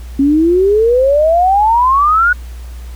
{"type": "exponential sweep", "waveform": "sine", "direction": "up", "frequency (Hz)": [270, 1480], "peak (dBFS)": -7, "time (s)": [0.19, 2.33], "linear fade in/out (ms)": 5, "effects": ["added 60 Hz sine -25 dBFS peak until 2.95 s", "pink hiss -42 dBFS RMS until 2.95 s"]}